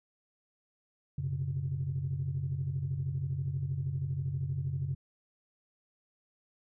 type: chord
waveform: sine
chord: F# suspended fourth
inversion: none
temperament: equal with one note detuned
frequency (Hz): 92.5 / 125.99 / 138.59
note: F#2 / B2 / C#3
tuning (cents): 0 / +35 / 0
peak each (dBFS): -37 / -37 / -32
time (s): 1.18-4.95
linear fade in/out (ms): 5
effects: tanh soft clip ceiling -24 dBFS